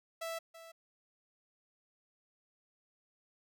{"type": "tone with echo", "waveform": "sawtooth", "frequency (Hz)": 659.3, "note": "E5", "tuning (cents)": 0, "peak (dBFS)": -34, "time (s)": [0.21, 0.39], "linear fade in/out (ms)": 10, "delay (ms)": 330, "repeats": 1, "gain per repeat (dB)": -13, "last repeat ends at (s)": 0.72, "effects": []}